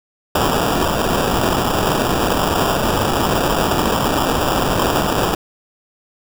violet noise with sample-and-hold, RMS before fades -17 dBFS, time 0.35-5.35 s, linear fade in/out 5 ms, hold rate 2100 Hz, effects none

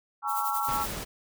sine chord, A# half-diminished seventh, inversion third, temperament just, 839.1 / 932.3 / 1118.8 / 1342.6 Hz, G#5 / A#5 / C#6 / E6, +18 / 0 / +16 / +31 cents, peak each -31 / -36 / -33 / -31 dBFS, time 0.22-0.87 s, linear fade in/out 50 ms
violet noise with tremolo, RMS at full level -33 dBFS, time 0.27-0.94 s, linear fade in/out 50 ms, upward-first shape sine, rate 11 Hz, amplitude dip 65%
pink noise, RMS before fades -36 dBFS, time 0.67-1.05 s, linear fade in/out 20 ms
effects none

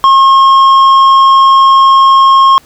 sine tone with tanh clipping, 1078 Hz, C#6, 49 cents flat, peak -3 dBFS, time 0.04-2.58 s, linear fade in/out 0 ms, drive 7 dB, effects pink hiss -43 dBFS RMS until 2.65 s

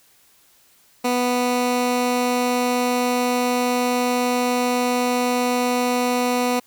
15% pulse tone, 246.9 Hz, B3, in tune, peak -12 dBFS, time 1.04-6.6 s, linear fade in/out 10 ms, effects white hiss -56 dBFS RMS until 6.66 s

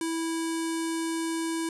square tone with low-pass filter, 327.9 Hz, E4, 9 cents flat, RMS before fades -30 dBFS, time 0.01-1.69 s, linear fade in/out 2 ms, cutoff 9200 Hz, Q 3.3, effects none

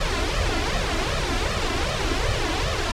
pink noise with flanger, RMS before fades -23 dBFS, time 0-2.92 s, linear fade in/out 10 ms, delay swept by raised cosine 1.6 to 3 ms, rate 2.6 Hz, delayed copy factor +0.8, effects low-pass 5000 Hz 12 dB/octave

